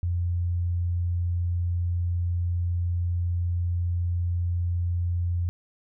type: tone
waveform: sine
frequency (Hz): 87.31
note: F2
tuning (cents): 0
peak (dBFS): -23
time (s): 0.03-5.49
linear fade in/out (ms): 0
effects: none